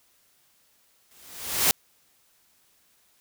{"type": "noise with exponential growth", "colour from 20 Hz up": "white", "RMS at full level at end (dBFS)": -18, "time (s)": [1.11, 1.71], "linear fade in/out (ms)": 1, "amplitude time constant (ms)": 130, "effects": ["white hiss -64 dBFS RMS until 3.2 s"]}